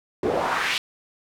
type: noise with band-pass filter sweep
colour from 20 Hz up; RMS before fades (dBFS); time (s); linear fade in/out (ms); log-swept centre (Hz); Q
pink; -24; 0.23-0.78; 2; 340 to 3200; 2
effects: none